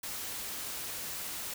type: noise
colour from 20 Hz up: white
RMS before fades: -39 dBFS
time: 0.03-1.54 s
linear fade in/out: 5 ms
effects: none